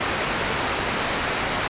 white low-pass noise, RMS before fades -25 dBFS, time 0-1.68 s, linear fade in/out 10 ms, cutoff 2100 Hz, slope 12 dB/octave, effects resampled to 8000 Hz

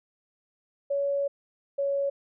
sine tone pair in turn, 562 / 558.4 Hz, C#5 / C#5, +24 / +13 cents, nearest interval unison, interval 11 cents, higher first, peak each -24 / -24 dBFS, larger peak neither, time 0.9-1.28 / 1.78-2.1 s, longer first, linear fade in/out 10 ms, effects none

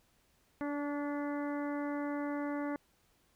harmonic tone with a mistuned harmonic, 289.6 Hz, D4, 24 cents flat, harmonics 1 / 2 / 3 / 4 / 5 / 6 / 7, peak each -35 / -41 / -45 / -47 / -49 / -51 / -52 dBFS, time 0.61-2.76 s, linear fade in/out 0 ms, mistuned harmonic 4, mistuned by -17 cents, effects pink hiss -71 dBFS RMS until 3.35 s

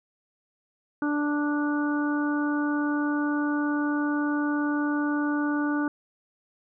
harmonic tone, 293.7 Hz, D4, in tune, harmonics 1 / 2 / 3 / 4 / 5, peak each -24 / -38 / -36 / -36 / -33 dBFS, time 1.02-5.88 s, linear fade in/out 2 ms, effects none

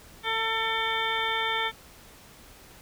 harmonic tone with a mistuned harmonic, 447.9 Hz, A4, 31 cents sharp, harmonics 1 / 2 / 3 / 4 / 5 / 7 / 8, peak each -36 / -31 / -33 / -33 / -32 / -35 / -33 dBFS, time 0.23-1.72 s, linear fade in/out 50 ms, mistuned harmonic 8, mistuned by -19 cents, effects pink hiss -51 dBFS RMS until 2.81 s

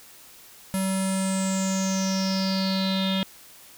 square tone with low-pass filter sweep, 191.1 Hz, G3, 44 cents flat, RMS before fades -25 dBFS, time 0.74-3.23 s, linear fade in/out 0 ms, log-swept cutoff 11000 to 3400 Hz, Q 8.6, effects white hiss -49 dBFS RMS until 3.77 s

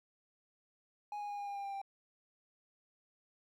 triangle tone with pitch steps, 830 / 823.8 / 817.6 / 811.5 / 805.4 / 799.4 / 793.4 / 787.5 Hz, G#5 / G#5 / G#5 / G#5 / G5 / G5 / G5 / G5, -1 / -14 / -27 / -40 / +47 / +34 / +21 / +8 cents, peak -37 dBFS, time 1.12-1.816 s, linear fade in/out 2 ms, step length 87 ms, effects 13-bit

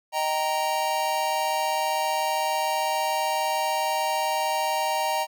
square chord, Eb major, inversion none, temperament just, 622.3 / 777.8 / 933.4 Hz, Eb5 / G5 / Bb5, 0 / -14 / +2 cents, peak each -30 / -29 / -27 dBFS, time 0.12-5.27 s, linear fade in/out 50 ms, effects none

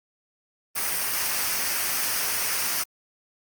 white noise with comb filter, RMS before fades -26 dBFS, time 0.75-2.84 s, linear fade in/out 20 ms, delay 0.27 ms, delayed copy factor -0.5, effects Opus 32 kbps

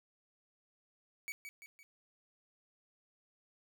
45% pulse tone with echo, 2269 Hz, C#7, 40 cents sharp, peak -39 dBFS, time 1.28-1.32 s, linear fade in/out 0 ms, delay 170 ms, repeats 3, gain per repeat -6 dB, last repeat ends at 1.83 s, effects none

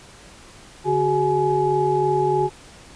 sine tone cluster, 143.8 / 372.6 / 415.8 / 843 Hz, D3 / F#4 / G#4 / G#5, -36 / +12 / +2 / +26 cents, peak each -27 / -20 / -25 / -21 dBFS, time 0.84-2.5 s, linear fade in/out 50 ms, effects pink hiss -45 dBFS RMS until 2.95 s + resampled to 22050 Hz

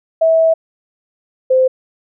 sine tone pair in turn, 650 / 518.1 Hz, E5 / C5, -24 / -17 cents, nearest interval major third, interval 393 cents, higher first, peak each -8 dBFS, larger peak neither, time 0.21-0.54 / 1.5-1.68 s, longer first, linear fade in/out 10 ms, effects none

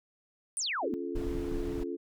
sine exponential sweep, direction down, 10000 to 220 Hz, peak -30 dBFS, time 0.57-0.94 s, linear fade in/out 0 ms
sine chord, Db augmented, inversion none, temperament just, 277.2 / 346.5 / 433.1 Hz, Db4 / F4 / A4, 0 / -14 / -27 cents, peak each -38 / -36 / -39 dBFS, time 0.82-1.97 s, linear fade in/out 20 ms
brown noise, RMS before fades -36 dBFS, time 1.15-1.84 s, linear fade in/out 10 ms
effects none

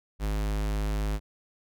square tone, 51.91 Hz, G#1, in tune, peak -27 dBFS, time 0.19-1.2 s, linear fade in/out 50 ms, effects none

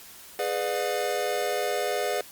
square chord, G# diminished seventh, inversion none, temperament just, 415.3 / 498.4 / 598 / 717.6 Hz, G#4 / B4 / D5 / F5, 0 / +16 / +31 / +47 cents, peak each -32 dBFS, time 0.39-2.21 s, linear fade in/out 2 ms, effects white hiss -47 dBFS RMS until 2.31 s + Opus 48 kbps

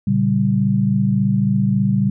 sine chord, G diminished, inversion first, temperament just, 117.6 / 141.12 / 196 Hz, Bb2 / Db3 / G3, +16 / +31 / 0 cents, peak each -20 / -20 / -16 dBFS, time 0.07-2.1 s, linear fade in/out 5 ms, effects none

